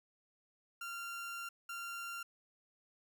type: tone bursts at uneven times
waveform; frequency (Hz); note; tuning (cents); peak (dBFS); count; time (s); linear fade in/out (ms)
30% pulse; 1384; F6; -16; -39; 2; 0.81-1.49 / 1.69-2.23; 5
effects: none